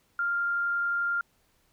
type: tone with frequency modulation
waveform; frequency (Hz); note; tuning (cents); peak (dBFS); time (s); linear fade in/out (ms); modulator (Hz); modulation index
sine; 1396.9; F6; 0; -25; 0.19-1.21; 2; 31.4; 0.22
effects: pink hiss -68 dBFS RMS until 1.72 s